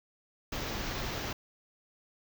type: band-stop noise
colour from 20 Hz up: pink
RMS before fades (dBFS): -36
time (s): 0.52-1.33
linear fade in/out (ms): 5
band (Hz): 6500 to 15000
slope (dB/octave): 48
effects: none